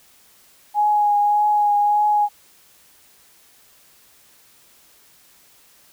sine tone with vibrato, 830.6 Hz, G#5, in tune, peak -14 dBFS, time 0.74-2.29 s, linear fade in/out 50 ms, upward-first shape triangle, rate 1.7 Hz, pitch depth 20 cents each way, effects white hiss -53 dBFS RMS until 5.92 s

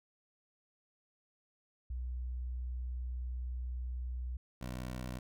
sine / 15% pulse tone pair in turn, 61.9 / 62.47 Hz, B1 / B1, +5 / +20 cents, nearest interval unison, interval 15 cents, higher second, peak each -36 / -33 dBFS, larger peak second, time 1.9-4.37 / 4.61-5.19 s, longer first, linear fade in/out 5 ms, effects none

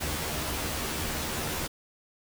pink noise with comb filter, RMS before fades -32 dBFS, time 0-1.68 s, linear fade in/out 20 ms, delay 13 ms, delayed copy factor +0.85, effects none

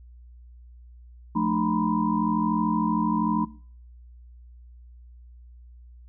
sine tone cluster, 177.3 / 218.4 / 301.3 / 959 / 1012 Hz, F3 / A3 / D4 / A#5 / B5, +26 / -13 / +44 / +49 / +42 cents, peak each -28 / -25 / -28 / -29 / -30 dBFS, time 1.35-3.45 s, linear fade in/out 10 ms, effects noise-tail reverb RT60 0.5 s tail -20 dB re dry + added 60 Hz sine -45 dBFS peak until 6.08 s

